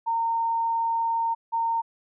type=tone pair in turn; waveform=sine; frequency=917 / 917 Hz; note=A#5 / A#5; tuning=-29 / -29 cents; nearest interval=unison; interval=0 cents; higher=neither; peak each=-22 dBFS; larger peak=neither; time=0.06-1.35 / 1.52-1.82 s; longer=first; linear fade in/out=20 ms; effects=none